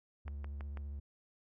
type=tone with vibrato; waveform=triangle; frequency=71.3 Hz; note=C#2; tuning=49 cents sharp; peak=-38 dBFS; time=0.25-1 s; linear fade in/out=10 ms; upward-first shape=sine; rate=15 Hz; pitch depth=45 cents each way
type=click train; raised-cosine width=0.5 ms; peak=-33 dBFS; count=4; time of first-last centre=0.28-0.773 s; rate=6.09 Hz
effects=none